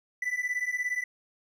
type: beating tone pair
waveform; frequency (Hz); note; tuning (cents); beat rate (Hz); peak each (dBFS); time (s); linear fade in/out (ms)
triangle; 1975.5 / 1992.5; B6 / B6; 0 / +15; 17; -30 / -29; 0.22-1.04; 5
effects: none